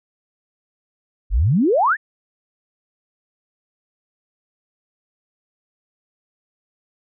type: exponential sweep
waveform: sine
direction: up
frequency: 41.2 to 1900 Hz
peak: -13 dBFS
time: 1.3-1.97 s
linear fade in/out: 50 ms
effects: none